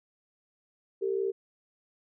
sine tone pair together, 390.4 / 452.5 Hz, G4 / A4, -7 / +48 cents, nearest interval minor third, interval 255 cents, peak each -28 / -32 dBFS, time 1.01-1.32 s, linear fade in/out 20 ms, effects none

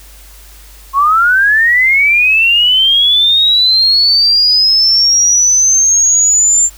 sine linear sweep, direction up, 1068 to 7310 Hz, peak -6 dBFS, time 0.93-6.7 s, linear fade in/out 50 ms, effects added 50 Hz sine -36 dBFS peak until 6.77 s + white hiss -40 dBFS RMS until 6.77 s

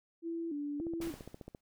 sine tone with vibrato, 311.1 Hz, D#4, in tune, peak -35 dBFS, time 0.22-1.14 s, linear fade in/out 50 ms, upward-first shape square, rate 1.7 Hz, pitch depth 120 cents each way
click train, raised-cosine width 2 ms, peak -32 dBFS, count 12, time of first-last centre 0.8-1.548 s, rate 14.7 Hz
pink noise with exponential decay, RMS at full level -44 dBFS, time 1.01-1.61 s, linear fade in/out 5 ms, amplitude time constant 130 ms
effects none

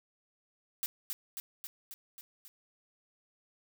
blue noise with echo, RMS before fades -34 dBFS, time 0.83-0.86 s, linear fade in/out 0 ms, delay 270 ms, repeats 6, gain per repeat -3 dB, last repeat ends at 2.48 s, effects none

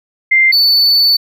sine / triangle tone pair in turn, 2093 / 4489 Hz, C7 / C#8, 0 / +21 cents, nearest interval octave + minor second, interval 1321 cents, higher second, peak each -6 dBFS, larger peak neither, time 0.31-0.52 / 0.52-1.17 s, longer second, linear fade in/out 10 ms, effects none

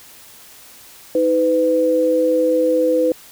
sine tone pair together, 316.7 / 502.7 Hz, D#4 / B4, +31 / +31 cents, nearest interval minor sixth, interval 800 cents, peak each -19 / -14 dBFS, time 1.15-3.12 s, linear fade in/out 2 ms, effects white hiss -43 dBFS RMS until 3.31 s

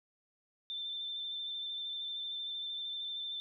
sine tone with vibrato, 3557 Hz, A7, 18 cents sharp, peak -37 dBFS, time 0.7-3.4 s, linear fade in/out 0 ms, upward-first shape square, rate 13 Hz, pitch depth 14 cents each way, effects none

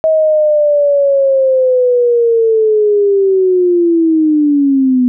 sine linear sweep, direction down, 639 to 246.1 Hz, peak -7 dBFS, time 0.04-5.08 s, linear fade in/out 0 ms, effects none

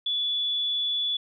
sine tone, 3437 Hz, A7, 41 cents flat, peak -24 dBFS, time 0.06-1.17 s, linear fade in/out 5 ms, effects none

